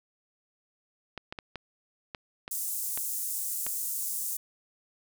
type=clicks; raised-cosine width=0.3 ms; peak=-21 dBFS; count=8; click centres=1.177 / 1.325 / 1.388 / 1.557 / 2.148 / 2.479 / 2.975 / 3.666 s
type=high-pass noise; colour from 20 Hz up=pink; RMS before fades=-33 dBFS; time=2.51-4.37 s; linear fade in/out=5 ms; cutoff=7800 Hz; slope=24 dB/octave
effects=none